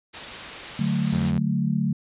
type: noise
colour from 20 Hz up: white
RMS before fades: -34 dBFS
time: 0.13-1.32 s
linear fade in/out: 20 ms
type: chord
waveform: sine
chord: D major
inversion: none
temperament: equal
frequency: 146.83 / 185 / 220 Hz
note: D3 / F#3 / A3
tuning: 0 / 0 / 0 cents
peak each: -25 dBFS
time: 0.79-1.93 s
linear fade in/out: 5 ms
type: tone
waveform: sawtooth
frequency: 87.31 Hz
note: F2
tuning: in tune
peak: -26 dBFS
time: 1.12-1.39 s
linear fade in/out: 10 ms
effects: resampled to 8000 Hz